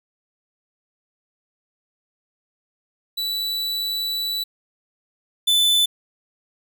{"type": "tone pair in turn", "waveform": "45% pulse", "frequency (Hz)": [3951, 3508], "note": ["B7", "A7"], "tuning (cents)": [0, -6], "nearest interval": "major second", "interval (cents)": 206, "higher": "first", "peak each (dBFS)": [-23, -15], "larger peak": "second", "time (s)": [[3.17, 4.44], [5.47, 5.86]], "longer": "first", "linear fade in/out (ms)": 10, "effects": []}